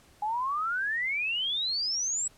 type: exponential sweep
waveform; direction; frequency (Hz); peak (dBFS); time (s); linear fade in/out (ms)
sine; up; 818 to 7902; -27; 0.22-2.28; 5
effects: pink hiss -59 dBFS RMS until 2.37 s + low-pass 12000 Hz 12 dB/octave